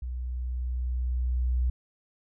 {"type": "tone with level ramp", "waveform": "sine", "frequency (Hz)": 62, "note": "B1", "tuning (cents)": 7, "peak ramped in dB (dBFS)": [-31, -22], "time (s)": [0.02, 1.7], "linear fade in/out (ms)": 5, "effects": []}